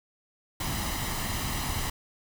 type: noise with comb filter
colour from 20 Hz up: pink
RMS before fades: -31 dBFS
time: 0.6-1.9 s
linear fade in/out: 5 ms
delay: 1 ms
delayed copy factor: +0.55
effects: none